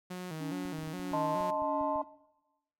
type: tone with vibrato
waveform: sawtooth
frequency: 169.3 Hz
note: E3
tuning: 46 cents sharp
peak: -34 dBFS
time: 0.1-1.51 s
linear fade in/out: 10 ms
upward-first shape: square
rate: 2.4 Hz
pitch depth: 120 cents each way
type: tone with tremolo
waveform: triangle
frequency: 284.8 Hz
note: C#4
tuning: 47 cents sharp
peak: -33 dBFS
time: 0.4-2.04 s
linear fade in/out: 10 ms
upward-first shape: sine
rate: 1.6 Hz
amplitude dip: 65%
type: clicks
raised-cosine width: 5 ms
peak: -40 dBFS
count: 10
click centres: 0.654 / 0.787 / 0.832 / 0.875 / 0.996 / 1.116 / 1.408 / 1.621 / 1.812 / 1.959 s
type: chord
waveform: sine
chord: A diminished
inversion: second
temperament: equal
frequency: 622.3 / 880 / 1046.5 Hz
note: Eb5 / A5 / C6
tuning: 0 / 0 / 0 cents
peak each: -33 / -33 / -36 dBFS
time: 1.13-2.02 s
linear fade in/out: 5 ms
effects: noise-tail reverb RT60 1.0 s tail -19 dB re dry